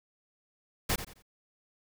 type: noise with echo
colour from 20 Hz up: pink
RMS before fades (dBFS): -28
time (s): 0.89-0.96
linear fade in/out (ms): 10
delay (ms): 88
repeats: 3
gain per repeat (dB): -11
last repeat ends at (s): 1.224
effects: none